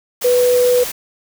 sine tone in noise, 493.9 Hz, B4, in tune, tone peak -10 dBFS, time 0.24-0.84 s, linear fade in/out 10 ms, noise white, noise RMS -25 dBFS, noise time 0.21-0.92 s, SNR +12 dB, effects none

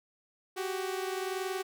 sawtooth tone pair together, 373.9 / 394.9 Hz, F#4 / G4, +18 / +13 cents, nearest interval minor second, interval 95 cents, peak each -30 / -34 dBFS, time 0.56-1.63 s, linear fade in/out 20 ms, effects none

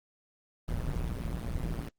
brown noise with amplitude modulation, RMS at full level -29 dBFS, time 0.68-1.89 s, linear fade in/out 5 ms, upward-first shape sine, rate 119 Hz, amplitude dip 95%, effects Opus 24 kbps

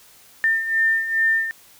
sine beating tone pair, 1800 / 1802.4 Hz, A6 / A6, +39 / +41 cents, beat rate 2.4 Hz, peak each -24 / -18 dBFS, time 0.44-1.51 s, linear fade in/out 0 ms, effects white hiss -50 dBFS RMS until 1.79 s

